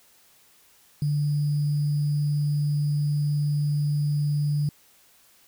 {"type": "tone with sample-and-hold", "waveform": "sine", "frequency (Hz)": 146.83, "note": "D3", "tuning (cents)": 0, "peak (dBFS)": -21, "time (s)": [1.02, 4.69], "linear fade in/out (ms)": 2, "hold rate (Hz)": 4900, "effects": ["white hiss -58 dBFS RMS until 5.47 s"]}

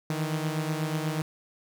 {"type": "beating tone pair", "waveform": "sawtooth", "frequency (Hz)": [154.1, 162.3], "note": ["D#3", "E3"], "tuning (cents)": [-16, -27], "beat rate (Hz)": 8.2, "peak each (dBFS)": [-25, -29], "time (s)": [0.1, 1.22], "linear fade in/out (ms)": 2, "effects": []}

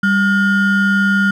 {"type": "ring-modulated tone", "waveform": "triangle", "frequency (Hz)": 810, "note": "G#5", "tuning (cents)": -43, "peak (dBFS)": -6, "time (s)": [0.03, 1.31], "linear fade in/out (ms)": 5, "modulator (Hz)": 613, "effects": []}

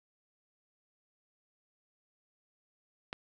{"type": "click", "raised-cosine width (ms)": 0.3, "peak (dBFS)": -21, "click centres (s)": 3.129, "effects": []}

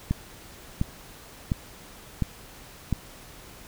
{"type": "click train", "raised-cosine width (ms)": 5, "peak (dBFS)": -11, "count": 5, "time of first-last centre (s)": [0.11, 2.927], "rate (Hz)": 1.42, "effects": ["pink hiss -47 dBFS RMS until 3.67 s"]}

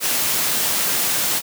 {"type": "high-pass noise", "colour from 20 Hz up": "white", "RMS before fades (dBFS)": -20, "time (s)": [0, 1.42], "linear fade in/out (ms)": 50, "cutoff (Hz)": 100, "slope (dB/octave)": 48, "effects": []}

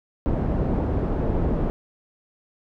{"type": "low-pass noise", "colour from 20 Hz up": "pink", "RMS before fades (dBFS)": -23, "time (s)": [0.26, 1.7], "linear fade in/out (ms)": 0, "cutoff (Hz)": 530, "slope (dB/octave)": 12, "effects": []}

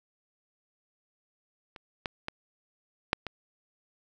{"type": "clicks", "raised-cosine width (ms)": 0.3, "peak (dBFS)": [-28, -15, -17, -7, -19], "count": 5, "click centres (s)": [1.762, 2.058, 2.284, 3.131, 3.267], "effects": []}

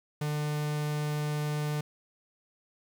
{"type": "tone", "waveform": "45% pulse", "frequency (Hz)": 149.4, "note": "D3", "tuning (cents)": 30, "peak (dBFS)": -29, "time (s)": [0.21, 1.81], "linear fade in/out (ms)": 5, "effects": ["10-bit"]}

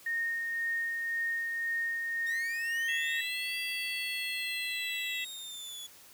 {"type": "tone with tremolo", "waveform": "sine", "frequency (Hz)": 1846, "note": "A#6", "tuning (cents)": -17, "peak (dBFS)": -29, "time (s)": [0.06, 3.21], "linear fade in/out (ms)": 5, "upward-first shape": "sine", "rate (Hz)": 1.9, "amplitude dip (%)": 30}
{"type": "linear two-way sweep", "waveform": "sawtooth", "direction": "up then down", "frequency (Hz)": [1814, 4699, 3385], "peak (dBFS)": -38, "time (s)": [2.26, 5.87], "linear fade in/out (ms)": 10, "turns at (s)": 3.58}
{"type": "harmonic tone", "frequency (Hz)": 666, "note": "E5", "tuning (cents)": 18, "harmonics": [3, 4, 5], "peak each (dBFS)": [-38, -36, -39], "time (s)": [2.88, 5.25], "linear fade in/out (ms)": 10}
{"effects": ["white hiss -55 dBFS RMS until 6.13 s"]}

